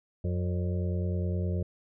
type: harmonic tone with a mistuned harmonic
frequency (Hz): 89.7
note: F2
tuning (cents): +47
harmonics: 1 / 2 / 4 / 5 / 6 / 7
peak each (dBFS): -28 / -34 / -40 / -42 / -44 / -45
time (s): 0.24-1.63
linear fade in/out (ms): 5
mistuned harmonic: 7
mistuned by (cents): -57
effects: none